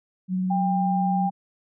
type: tone with vibrato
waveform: sine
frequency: 185 Hz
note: F#3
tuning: in tune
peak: -22 dBFS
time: 0.28-1.31 s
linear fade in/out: 50 ms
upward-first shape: sine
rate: 20 Hz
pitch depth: 22 cents each way
type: tone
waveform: sine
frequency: 797 Hz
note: G5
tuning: 28 cents sharp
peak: -23 dBFS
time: 0.5-1.3 s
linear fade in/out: 10 ms
effects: none